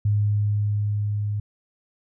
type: tone with level ramp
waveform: sine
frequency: 103.83 Hz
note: G#2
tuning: in tune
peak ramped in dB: -17 to -23 dBFS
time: 0.05-1.4 s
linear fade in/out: 5 ms
effects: none